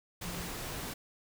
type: tone in noise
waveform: sine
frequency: 174.61 Hz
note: F3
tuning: in tune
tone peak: -41 dBFS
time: 0.24-0.48 s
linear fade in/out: 10 ms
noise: pink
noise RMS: -40 dBFS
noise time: 0.21-0.94 s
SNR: -4 dB
effects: none